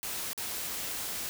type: noise with dropouts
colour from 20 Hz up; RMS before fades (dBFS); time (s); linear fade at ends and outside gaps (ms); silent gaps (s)
white; -36; 0.03-1.29; 0; 0.332-0.377
effects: none